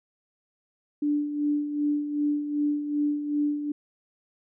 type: tone with tremolo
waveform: sine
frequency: 293.7 Hz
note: D4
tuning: in tune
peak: -21 dBFS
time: 1.02-3.72 s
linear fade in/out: 5 ms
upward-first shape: sine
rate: 2.6 Hz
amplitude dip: 60%
effects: none